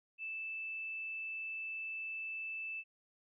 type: tone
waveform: sine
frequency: 2637 Hz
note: E7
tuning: in tune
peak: -39 dBFS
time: 0.18-2.84 s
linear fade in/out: 50 ms
effects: none